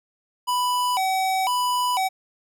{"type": "tone with vibrato", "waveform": "square", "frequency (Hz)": 867, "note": "A5", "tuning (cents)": -26, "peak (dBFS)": -21, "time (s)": [0.47, 2.09], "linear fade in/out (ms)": 20, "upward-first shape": "square", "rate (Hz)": 1, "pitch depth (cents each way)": 230, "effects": []}